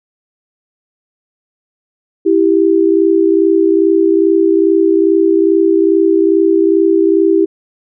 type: tone pair together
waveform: sine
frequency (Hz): 329.6 / 392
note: E4 / G4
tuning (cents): 0 / 0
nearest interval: minor third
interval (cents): 300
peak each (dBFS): -10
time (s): 2.25-7.46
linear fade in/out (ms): 20
effects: none